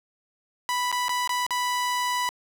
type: tone with dropouts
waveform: sawtooth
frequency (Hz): 987.8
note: B5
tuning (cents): 0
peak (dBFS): -20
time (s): 0.69-2.29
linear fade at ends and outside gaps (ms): 0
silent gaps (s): 0.916-0.926 / 1.083-1.093 / 1.275-1.293 / 1.465-1.507
effects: low-pass 12000 Hz 12 dB/octave + 8-bit